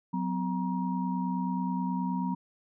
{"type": "tone cluster", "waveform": "sine", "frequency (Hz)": [184.6, 254, 948], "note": ["F#3", "B3", "A#5"], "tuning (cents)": [-4, 49, 29], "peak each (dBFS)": [-30, -33, -35], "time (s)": [0.13, 2.35], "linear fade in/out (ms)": 10, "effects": []}